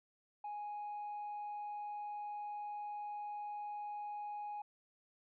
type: tone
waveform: sine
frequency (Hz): 830.6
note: G#5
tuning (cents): 0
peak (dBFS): -39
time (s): 0.44-4.62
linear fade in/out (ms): 5
effects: tanh soft clip ceiling -39 dBFS